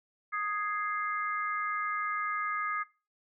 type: chord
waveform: sine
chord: Ab major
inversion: second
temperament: equal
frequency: 1244.5 / 1661.2 / 2093 Hz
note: Eb6 / Ab6 / C7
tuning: 0 / 0 / 0 cents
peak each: -32 / -37 / -37 dBFS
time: 0.32-2.84 s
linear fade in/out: 20 ms
effects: noise-tail reverb RT60 0.3 s tail -20 dB re dry